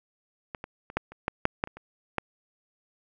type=clicks; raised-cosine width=0.5 ms; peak=-20 / -22 / -26 / -10 / -30 / -11 / -6 / -10 / -25 / -29 / -11 dBFS; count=11; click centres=0.548 / 0.641 / 0.901 / 0.97 / 1.12 / 1.281 / 1.454 / 1.639 / 1.674 / 1.77 / 2.183 s; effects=none